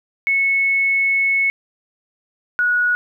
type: tone pair in turn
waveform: sine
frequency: 2200 / 1459.9 Hz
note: C#7 / F#6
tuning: -14 / -24 cents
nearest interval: perfect fifth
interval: 710 cents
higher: first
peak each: -14 dBFS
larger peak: neither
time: 0.27-1.5 / 2.59-2.95 s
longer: first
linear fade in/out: 0 ms
effects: 9-bit